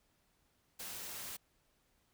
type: noise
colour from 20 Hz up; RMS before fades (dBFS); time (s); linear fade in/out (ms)
white; -45; 0.79-1.37; 10
effects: pink hiss -75 dBFS RMS until 2.13 s